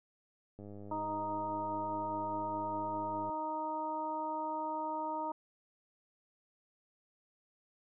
click train, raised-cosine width 2 ms, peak -36 dBFS, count 277, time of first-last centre 0.59-3.296 s, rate 102 Hz
harmonic tone, 310.9 Hz, D#4, 1 cent flat, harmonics 1 / 2 / 3 / 4, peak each -43 / -42 / -36 / -46 dBFS, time 0.91-5.32 s, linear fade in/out 5 ms
effects none

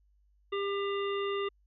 harmonic tone, 399 Hz, G4, 31 cents sharp, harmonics 1 / 3 / 5 / 7 / 9, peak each -31 / -37 / -43 / -43 / -46 dBFS, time 0.52-1.49 s, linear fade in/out 10 ms, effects added 50 Hz sine -64 dBFS peak until 1.66 s

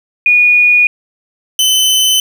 sine / sawtooth tone pair in turn, 2453 / 3041 Hz, D#7 / F#7, -25 / +47 cents, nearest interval major third, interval 372 cents, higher second, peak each -5 dBFS, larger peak neither, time 0.26-0.87 / 1.59-2.2 s, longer neither, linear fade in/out 2 ms, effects 7-bit

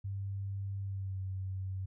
sine tone with pitch glide, 98.4 to 94.94 Hz, G2 to F#2, +7 to +45 cents, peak -35 dBFS, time 0.04-1.86 s, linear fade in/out 10 ms, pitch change -62 cents, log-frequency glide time 0.83-1.2 s, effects none

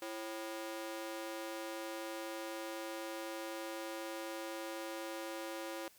sawtooth ring-modulated tone, 440 Hz, A4, in tune, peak -34 dBFS, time 0.02-5.88 s, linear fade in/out 2 ms, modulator 104 Hz, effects white hiss -64 dBFS RMS until 5.98 s

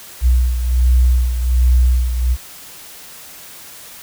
sine beating tone pair, 61.74 / 63.04 Hz, B1 / B1, 0 / +36 cents, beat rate 1.3 Hz, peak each -11 / -18 dBFS, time 0.21-2.37 s, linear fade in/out 50 ms, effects white hiss -37 dBFS RMS until 4.02 s

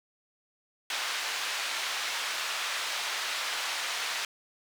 white band-pass noise, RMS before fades -33 dBFS, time 0.9-4.25 s, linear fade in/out 2 ms, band 870 to 4000 Hz, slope 12 dB/octave, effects none

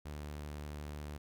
sawtooth tone, 74.1 Hz, D2, 16 cents sharp, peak -38 dBFS, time 0.05-1.18 s, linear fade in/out 10 ms, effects none

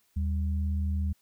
sine tone pair together, 78.1 / 196 Hz, D#2 / G3, +7 / 0 cents, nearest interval octave + major third, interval 1593 cents, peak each -26 / -36 dBFS, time 0.16-1.13 s, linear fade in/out 10 ms, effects white hiss -69 dBFS RMS until 1.21 s

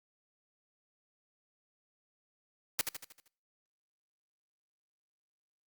white noise with echo, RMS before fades -29 dBFS, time 2.79-2.81 s, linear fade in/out 0 ms, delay 78 ms, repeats 6, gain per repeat -6 dB, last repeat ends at 3.278 s, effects noise-tail reverb RT60 0.6 s tail -25 dB re dry + Opus 48 kbps

